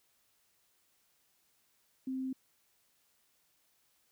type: tone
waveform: sine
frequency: 261.6 Hz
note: C4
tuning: in tune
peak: -34 dBFS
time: 2.07-2.33 s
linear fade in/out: 5 ms
effects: white hiss -73 dBFS RMS until 4.11 s